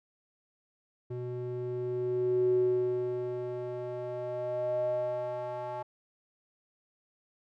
square tone with band-pass filter sweep, 123.47 Hz, B2, in tune, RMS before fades -32 dBFS, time 1.1-5.83 s, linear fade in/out 10 ms, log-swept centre 270 to 770 Hz, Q 8.5, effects none

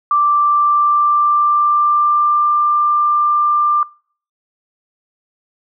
sine tone with pitch glide, 1174.7 to 1189 Hz, D6 to D6, 0 to +21 cents, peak -10 dBFS, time 0.11-3.83 s, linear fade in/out 2 ms, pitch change +21 cents, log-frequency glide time 0.33-2.51 s, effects noise-tail reverb RT60 0.5 s tail -26 dB re dry

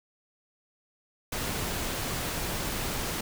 pink noise, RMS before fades -32 dBFS, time 1.32-3.21 s, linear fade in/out 5 ms, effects none

